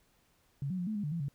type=tone with pitch steps; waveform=sine; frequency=139.4 / 185.2 / 177.1 / 216.3 / 205.7 / 148.2 / 168.2 / 140.6 Hz; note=C#3 / F#3 / F3 / A3 / G#3 / D3 / E3 / C#3; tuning=+10 / +2 / +24 / -29 / -16 / +16 / +35 / +25 cents; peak=-32 dBFS; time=0.62-1.284 s; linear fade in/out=2 ms; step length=83 ms; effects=pink hiss -70 dBFS RMS until 1.34 s